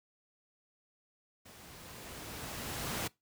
pink noise with level ramp, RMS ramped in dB -54 to -35 dBFS, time 1.45-3.08 s, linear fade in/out 10 ms, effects noise-tail reverb RT60 0.2 s tail -23 dB re dry + high-pass 60 Hz 12 dB/octave

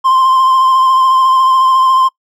triangle tone with vibrato, 1046.5 Hz, C6, in tune, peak -5 dBFS, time 0.04-2.09 s, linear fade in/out 20 ms, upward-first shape triangle, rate 14 Hz, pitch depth 30 cents each way, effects noise-tail reverb RT60 0.1 s tail -23 dB re dry

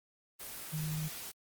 sine tone in noise, 155.3 Hz, D#3, 3 cents flat, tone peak -34 dBFS, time 0.72-1.09 s, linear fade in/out 20 ms, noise white, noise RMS -44 dBFS, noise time 0.39-1.32 s, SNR +7 dB, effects Opus 24 kbps

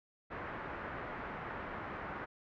white low-pass noise, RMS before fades -43 dBFS, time 0.3-2.26 s, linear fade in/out 20 ms, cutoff 1700 Hz, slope 24 dB/octave, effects none

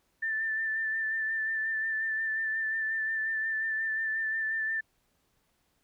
sine tone with vibrato, 1773 Hz, A6, 13 cents sharp, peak -28 dBFS, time 0.22-4.81 s, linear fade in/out 10 ms, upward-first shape sine, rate 5.6 Hz, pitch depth 23 cents each way, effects pink hiss -73 dBFS RMS until 5.83 s

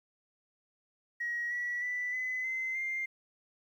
sine tone with pitch steps, 1900 / 1938.8 / 1978.4 / 2019 / 2060 / 2102 Hz, A#6 / B6 / B6 / B6 / C7 / C7, +33 / -32 / +3 / +38 / -28 / +7 cents, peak -31 dBFS, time 1.2-3.06 s, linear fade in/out 10 ms, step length 310 ms, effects tanh soft clip ceiling -27 dBFS + 11-bit

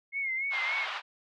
sine tone with vibrato, 2144 Hz, C7, 42 cents sharp, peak -29 dBFS, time 0.12-0.87 s, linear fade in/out 50 ms, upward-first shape sine, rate 3.5 Hz, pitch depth 68 cents each way
pink band-pass noise, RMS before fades -36 dBFS, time 0.5-1.02 s, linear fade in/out 50 ms, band 830 to 3600 Hz, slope 24 dB/octave
effects none

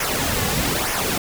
pink noise with flanger, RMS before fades -22 dBFS, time 0-1.18 s, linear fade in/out 5 ms, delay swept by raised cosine 0.24 to 3.24 ms, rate 1.1 Hz, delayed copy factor -0.6, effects none

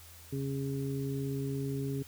harmonic tone, 137 Hz, C#3, 20 cents flat, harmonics 1 / 2 / 3, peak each -34 / -37 / -39 dBFS, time 0.32-2.03 s, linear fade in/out 10 ms, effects added 83 Hz sine -54 dBFS peak until 2.07 s + white hiss -54 dBFS RMS until 2.07 s

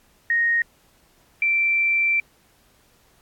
sine tone pair in turn, 1864.7 / 2345 Hz, A#6 / D7, 0 / -3 cents, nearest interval major third, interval 397 cents, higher second, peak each -17 dBFS, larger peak neither, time 0.3-0.62 / 1.42-2.2 s, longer second, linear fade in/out 2 ms, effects pink hiss -59 dBFS RMS until 3.21 s + AAC 64 kbps

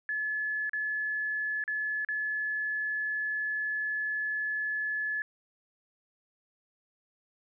sine tone with dropouts, 1716 Hz, A6, 44 cents flat, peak -29 dBFS, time 0.09-5.22 s, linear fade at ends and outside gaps 1 ms, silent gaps 0.695-0.733 / 1.639-1.678 / 2.048-2.087 s, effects none

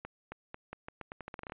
accelerating click train, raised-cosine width 0.5 ms, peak -26 dBFS, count 15, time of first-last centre 0.05-1.521 s, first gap 270 ms, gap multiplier 0.83, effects resampled to 8000 Hz

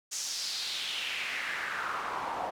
pink noise with band-pass filter sweep, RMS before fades -35 dBFS, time 0.11-2.51 s, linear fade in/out 20 ms, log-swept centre 6600 to 770 Hz, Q 3, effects none

